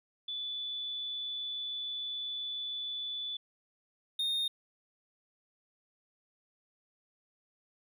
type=tone pair in turn; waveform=sine / triangle; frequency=3473 / 3680 Hz; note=A7 / A#7; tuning=-23 / -23 cents; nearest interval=minor second; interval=100 cents; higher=second; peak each=-35 / -28 dBFS; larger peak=second; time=0.28-3.37 / 4.19-4.48 s; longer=first; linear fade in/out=5 ms; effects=none